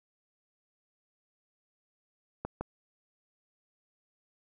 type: clicks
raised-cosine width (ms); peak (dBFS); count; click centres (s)
1; -20; 2; 2.45 / 2.61
effects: none